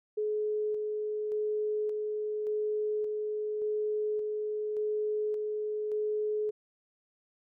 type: tone with tremolo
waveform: sine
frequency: 424.7 Hz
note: G#4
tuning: 39 cents sharp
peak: -28 dBFS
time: 0.17-6.51 s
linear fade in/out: 10 ms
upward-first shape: square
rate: 0.87 Hz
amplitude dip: 25%
effects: none